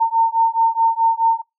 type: beating tone pair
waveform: sine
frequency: 907 / 911.7 Hz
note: A#5 / A#5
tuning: -48 / -39 cents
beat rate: 4.7 Hz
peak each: -16 dBFS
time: 0-1.42 s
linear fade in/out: 20 ms
effects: noise-tail reverb RT60 0.2 s tail -24 dB re dry